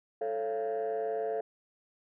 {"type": "chord", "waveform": "sine", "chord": "A augmented", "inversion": "none", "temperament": "just", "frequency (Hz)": [440, 550, 687.5], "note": ["A4", "C#5", "E#5"], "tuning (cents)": [0, -14, -27], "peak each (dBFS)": [-31, -36, -33], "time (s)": [0.21, 1.41], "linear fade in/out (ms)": 5, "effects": ["tanh soft clip ceiling -26 dBFS"]}